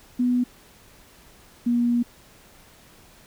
sine tone pair in turn, 246.9 / 239.2 Hz, B3 / A#3, 0 / +45 cents, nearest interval minor second, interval 55 cents, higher first, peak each -18 dBFS, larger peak neither, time 0.19-0.44 / 1.66-2.03 s, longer second, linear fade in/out 10 ms, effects pink hiss -52 dBFS RMS until 3.26 s

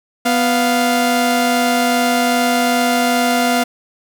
sawtooth tone pair together, 247 / 698.5 Hz, B3 / F5, 0 / 0 cents, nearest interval octave + tritone, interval 1800 cents, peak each -12 dBFS, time 0.25-3.64 s, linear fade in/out 10 ms, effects none

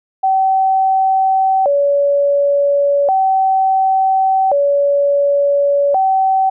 sine tone with vibrato, 659.3 Hz, E5, in tune, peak -10 dBFS, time 0.23-6.5 s, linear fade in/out 10 ms, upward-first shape square, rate 0.35 Hz, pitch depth 260 cents each way, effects none

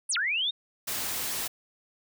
sine linear two-way sweep, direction down then up, 10548 to 1343 to 3759 Hz, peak -25 dBFS, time 0.09-0.51 s, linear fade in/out 10 ms, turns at 0.17 s
white noise, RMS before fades -32 dBFS, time 0.87-1.48 s, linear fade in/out 10 ms
effects none

